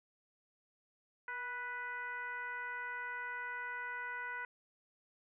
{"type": "tone with frequency modulation", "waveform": "sine", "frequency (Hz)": 1480, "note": "F#6", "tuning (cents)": 0, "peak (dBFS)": -39, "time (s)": [1.28, 4.45], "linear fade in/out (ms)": 2, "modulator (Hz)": 500, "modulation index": 1.1, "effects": []}